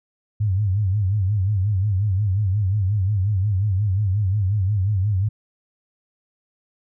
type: tone with vibrato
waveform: sine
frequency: 99.4 Hz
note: G2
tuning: 25 cents sharp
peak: -17 dBFS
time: 0.4-5.29 s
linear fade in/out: 10 ms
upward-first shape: sine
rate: 5.6 Hz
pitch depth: 140 cents each way
effects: none